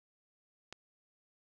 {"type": "click", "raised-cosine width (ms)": 0.2, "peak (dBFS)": -27, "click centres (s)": 0.726, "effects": []}